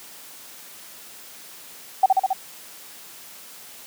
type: tone with echo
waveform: sine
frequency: 766 Hz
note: G5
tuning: 40 cents flat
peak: -10 dBFS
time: 2.03-2.06 s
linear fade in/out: 5 ms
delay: 68 ms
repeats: 4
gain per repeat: -2 dB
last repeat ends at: 2.332 s
effects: white hiss -43 dBFS RMS until 3.86 s + high-pass 150 Hz 12 dB/octave